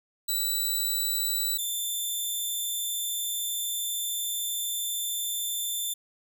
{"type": "tone pair in turn", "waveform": "10% pulse", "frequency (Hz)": [3951, 3547], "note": ["B7", "A7"], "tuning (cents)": [0, 13], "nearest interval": "major second", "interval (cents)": 187, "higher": "first", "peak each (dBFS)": [-18, -21], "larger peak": "first", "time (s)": [[0.28, 1.58], [1.58, 5.94]], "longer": "second", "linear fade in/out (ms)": 10, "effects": []}